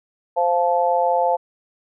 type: harmonic tone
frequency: 174.1 Hz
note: F3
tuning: 5 cents flat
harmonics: 3 / 4 / 5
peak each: -20 / -20 / -20 dBFS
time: 0.36-1.37 s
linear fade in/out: 20 ms
effects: none